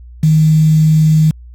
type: tone with quantisation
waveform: sine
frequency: 156.2 Hz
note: D#3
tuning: 7 cents sharp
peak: -6 dBFS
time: 0.23-1.31 s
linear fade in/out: 5 ms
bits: 5
effects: added 60 Hz sine -32 dBFS peak until 1.54 s + AAC 64 kbps